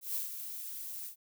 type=noise with ADSR envelope; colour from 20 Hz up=violet; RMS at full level=-34 dBFS; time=0.01-1.16 s; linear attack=140 ms; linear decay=140 ms; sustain=-8 dB; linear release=98 ms; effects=none